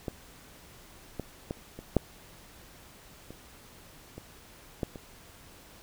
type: clicks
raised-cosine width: 2 ms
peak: -19 / -20 / -19 / -27 / -8 / -29 / -28 / -16 / -28 dBFS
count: 9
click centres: 0.082 / 1.197 / 1.509 / 1.79 / 1.967 / 3.306 / 4.18 / 4.832 / 4.958 s
effects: pink hiss -53 dBFS RMS until 5.82 s

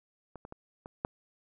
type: clicks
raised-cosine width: 1 ms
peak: -30 / -30 / -29 / -29 / -16 dBFS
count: 5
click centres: 0.357 / 0.451 / 0.524 / 0.859 / 1.049 s
effects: none

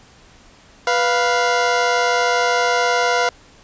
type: tone pair together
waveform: 20% pulse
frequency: 492.1 / 698.5 Hz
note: B4 / F5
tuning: -6 / 0 cents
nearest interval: tritone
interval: 606 cents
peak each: -13 dBFS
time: 0.87-3.29 s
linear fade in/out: 2 ms
effects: pink hiss -48 dBFS RMS until 3.63 s + resampled to 16000 Hz

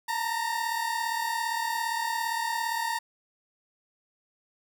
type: tone pair together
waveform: 30% pulse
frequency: 902 / 939.5 Hz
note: A5 / A#5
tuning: +43 / +13 cents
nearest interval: minor second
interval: 70 cents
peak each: -28 dBFS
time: 0.08-2.99 s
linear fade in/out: 10 ms
effects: none

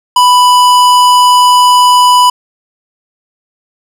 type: tone with hard clipping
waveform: sine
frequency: 991 Hz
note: B5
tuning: 6 cents sharp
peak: -5 dBFS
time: 0.16-2.3 s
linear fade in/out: 5 ms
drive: 17 dB
effects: none

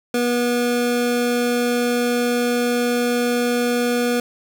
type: tone pair together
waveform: square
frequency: 242.2 / 484.1 Hz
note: B3 / B4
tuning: -34 / -35 cents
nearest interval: octave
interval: 1199 cents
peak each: -21 dBFS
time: 0.14-4.2 s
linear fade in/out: 2 ms
effects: none

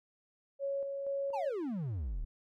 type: tone with tremolo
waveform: sine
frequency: 554.4 Hz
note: C#5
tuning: in tune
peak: -32 dBFS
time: 0.59-1.53 s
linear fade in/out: 50 ms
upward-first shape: square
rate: 2.1 Hz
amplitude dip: 35%
type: exponential sweep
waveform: triangle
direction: down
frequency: 948 to 32.7 Hz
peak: -32 dBFS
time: 1.33-2.25 s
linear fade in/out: 10 ms
effects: none

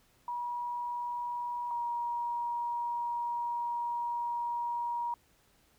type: tone pair in turn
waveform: sine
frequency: 963 / 950.8 Hz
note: B5 / A#5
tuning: -44 / +34 cents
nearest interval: unison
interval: 22 cents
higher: first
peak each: -33 / -31 dBFS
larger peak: second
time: 0.28-1.71 / 1.71-5.14 s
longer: second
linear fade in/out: 2 ms
effects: pink hiss -67 dBFS RMS until 5.78 s

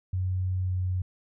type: tone with pitch glide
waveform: sine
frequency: 92.5 to 91.81 Hz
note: F#2 to F#2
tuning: 0 to -13 cents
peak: -25 dBFS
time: 0.13-1.02 s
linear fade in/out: 5 ms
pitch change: -13 cents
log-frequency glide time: 0.64-0.71 s
effects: none

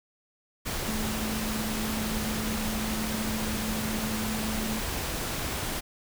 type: tone in noise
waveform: sine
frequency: 217.6 Hz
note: A3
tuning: 19 cents flat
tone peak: -31 dBFS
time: 0.87-4.81 s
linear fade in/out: 20 ms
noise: pink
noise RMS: -32 dBFS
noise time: 0.65-5.81 s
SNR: -2 dB
effects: none

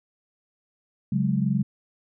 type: chord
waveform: sine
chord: C# suspended fourth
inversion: none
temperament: equal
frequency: 138.59 / 185 / 207.7 Hz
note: C#3 / F#3 / G#3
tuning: 0 / 0 / 0 cents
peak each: -25 dBFS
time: 1.12-1.63 s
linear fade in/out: 5 ms
effects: none

